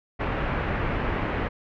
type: low-pass noise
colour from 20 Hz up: pink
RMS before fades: -27 dBFS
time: 0.19-1.49 s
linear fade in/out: 20 ms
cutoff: 2300 Hz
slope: 24 dB/octave
effects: none